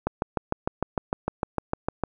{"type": "click train", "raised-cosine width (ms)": 1, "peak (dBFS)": -10, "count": 14, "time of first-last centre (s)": [0.07, 2.037], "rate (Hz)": 6.61, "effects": []}